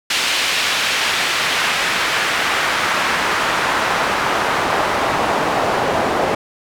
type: noise with band-pass filter sweep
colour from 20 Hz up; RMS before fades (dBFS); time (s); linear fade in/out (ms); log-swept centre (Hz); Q
pink; -18; 0.1-6.35; 5; 3100 to 670; 0.94
effects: none